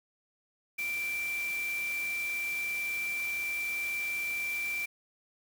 sine tone in noise, 2349 Hz, D7, in tune, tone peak -31 dBFS, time 0.78-4.86 s, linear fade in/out 10 ms, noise white, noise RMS -44 dBFS, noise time 0.78-4.86 s, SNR +10 dB, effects none

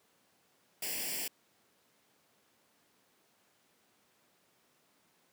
white noise with comb filter, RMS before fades -37 dBFS, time 0.82-1.28 s, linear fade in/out 5 ms, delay 0.39 ms, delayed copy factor +0.85, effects pink hiss -70 dBFS RMS until 5.32 s + high-pass 200 Hz 12 dB/octave

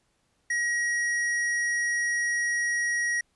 sine tone with hard clipping, 1900 Hz, A#6, 33 cents sharp, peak -26 dBFS, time 0.5-3.21 s, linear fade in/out 5 ms, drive 10 dB, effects pink hiss -71 dBFS RMS until 3.35 s + resampled to 24000 Hz

